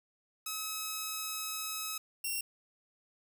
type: tone pair in turn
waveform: 5% pulse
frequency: 1283 / 2736 Hz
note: E6 / F7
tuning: -47 / -36 cents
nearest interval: octave + minor second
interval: 1311 cents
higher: second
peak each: -24 dBFS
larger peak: neither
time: 0.46-1.98 / 2.24-2.41 s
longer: first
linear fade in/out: 5 ms
effects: none